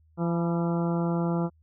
harmonic tone with a mistuned harmonic, 170.1 Hz, F3, 45 cents flat, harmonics 1 / 2 / 3 / 4 / 5 / 6 / 7 / 8, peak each -25 / -31 / -35 / -37 / -39 / -41 / -42 / -43 dBFS, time 0.17-1.5 s, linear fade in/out 50 ms, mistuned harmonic 6, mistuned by -64 cents, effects added 79 Hz sine -58 dBFS peak until 1.62 s

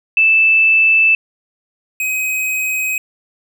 sine / square tone pair in turn, 2637 / 2526 Hz, E7 / D#7, 0 / +26 cents, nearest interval minor second, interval 74 cents, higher first, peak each -8 / -17 dBFS, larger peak first, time 0.17-1.15 / 2-2.98 s, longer neither, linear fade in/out 2 ms, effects none

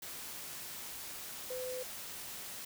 sine tone in noise, 507 Hz, B4, 45 cents sharp, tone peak -38 dBFS, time 1.5-1.83 s, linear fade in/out 5 ms, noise white, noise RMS -45 dBFS, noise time 0.02-2.65 s, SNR +4 dB, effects none

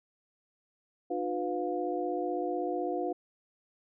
sine tone cluster, 304.1 / 360 / 497.7 / 709 Hz, D#4 / F#4 / B4 / F5, -40 / -47 / +13 / +26 cents, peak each -36 / -34 / -36 / -35 dBFS, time 1.1-3.13 s, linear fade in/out 10 ms, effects none

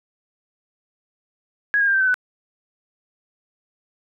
sine tone with pitch steps, 1661.2 / 1627 / 1593.5 / 1560.7 / 1528.6 / 1497.2 Hz, G#6 / G#6 / G6 / G6 / G6 / F#6, 0 / -36 / +28 / -8 / -44 / +20 cents, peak -15 dBFS, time 1.74-2.142 s, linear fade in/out 0 ms, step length 67 ms, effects none

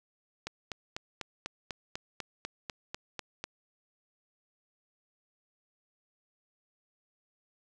click train, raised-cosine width 0.2 ms, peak -19 dBFS, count 13, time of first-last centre 0.47-3.44 s, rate 4.04 Hz, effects none

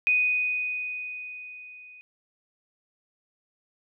sine tone with level ramp, 2489 Hz, D#7, in tune, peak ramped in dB -18 to -46 dBFS, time 0.07-2.01 s, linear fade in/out 0 ms, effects none

